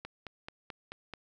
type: click train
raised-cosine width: 0.3 ms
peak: -25 dBFS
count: 6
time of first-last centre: 0.05-1.137 s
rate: 4.6 Hz
effects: none